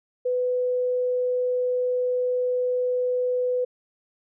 sine tone, 498.9 Hz, B4, 17 cents sharp, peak -21 dBFS, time 0.25-3.65 s, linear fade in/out 10 ms, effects none

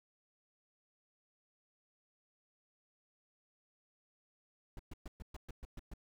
brown noise bursts, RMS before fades -45 dBFS, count 9, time 4.77-5.937 s, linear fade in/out 2 ms, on 23 ms, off 120 ms, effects none

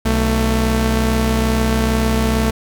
sawtooth tone pair together, 62.31 / 222.7 Hz, B1 / A3, +16 / +21 cents, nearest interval octave + minor seventh, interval 2205 cents, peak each -13 dBFS, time 0.05-2.51 s, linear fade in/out 10 ms, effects none

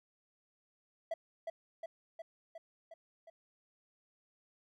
triangle tone with echo, 659.3 Hz, E5, in tune, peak -32 dBFS, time 1.11-1.14 s, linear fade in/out 5 ms, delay 360 ms, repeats 6, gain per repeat -3 dB, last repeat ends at 3.3 s, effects none

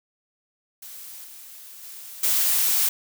blue noise with level steps, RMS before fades -40 / -43 / -40 / -21 dBFS, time 0.82-2.89 s, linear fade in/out 5 ms, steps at 1.24 / 1.83 / 2.23 s, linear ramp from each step 5 ms, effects none

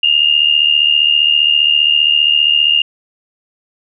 sine tone with amplitude modulation, 2822 Hz, F7, 17 cents sharp, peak -5 dBFS, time 0.03-2.82 s, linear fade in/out 5 ms, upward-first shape sine, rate 75.1 Hz, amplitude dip 75%, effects none

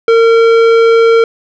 sine tone with tanh clipping, 457.3 Hz, A#4, 33 cents flat, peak -6 dBFS, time 0.08-1.24 s, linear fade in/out 2 ms, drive 14 dB, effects none

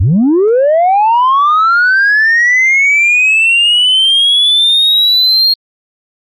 sine linear sweep, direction up, 74.8 to 4261 Hz, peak -4 dBFS, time 0-5.54 s, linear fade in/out 10 ms, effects tanh soft clip ceiling -4 dBFS + Opus 48 kbps

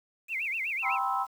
sine tone with vibrato, 2376 Hz, D7, 20 cents sharp, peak -29 dBFS, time 0.28-0.99 s, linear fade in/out 50 ms, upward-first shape sine, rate 8 Hz, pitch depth 250 cents each way
sine chord, C major seventh, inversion second, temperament just, 784.9 / 981.1 / 1046.5 / 1308.1 Hz, G5 / B5 / C6 / E6, +2 / -12 / 0 / -14 cents, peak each -31 / -33 / -32 / -31 dBFS, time 0.82-1.27 s, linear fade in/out 50 ms
effects tanh soft clip ceiling -13 dBFS + 9-bit

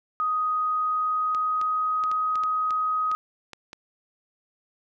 sine tone with pitch glide, 1249 to 1257.7 Hz, D#6 to D#6, +6 to +18 cents, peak -22 dBFS, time 0.2-3.15 s, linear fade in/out 0 ms, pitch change +12 cents, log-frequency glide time 0.58-2.22 s
clicks, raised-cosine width 0.2 ms, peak -22 dBFS, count 10, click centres 1.348 / 1.614 / 2.038 / 2.115 / 2.356 / 2.436 / 2.707 / 3.115 / 3.533 / 3.731 s
effects none

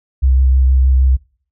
sine tone with vibrato, 65.41 Hz, C2, in tune, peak -7 dBFS, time 0.22-1.17 s, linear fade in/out 20 ms, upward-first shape sine, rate 6.4 Hz, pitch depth 19 cents each way, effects noise-tail reverb RT60 0.5 s tail -25 dB re dry + tanh soft clip ceiling -3 dBFS

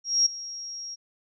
sine tone with ADSR envelope, 5600 Hz, F8, 4 cents sharp, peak -16 dBFS, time 0.04-0.96 s, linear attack 220 ms, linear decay 8 ms, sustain -18 dB, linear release 25 ms, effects none

